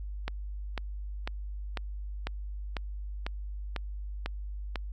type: click train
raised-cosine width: 0.3 ms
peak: -17 dBFS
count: 10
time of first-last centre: 0.28-4.758 s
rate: 2.01 Hz
effects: added 50 Hz sine -35 dBFS peak until 4.92 s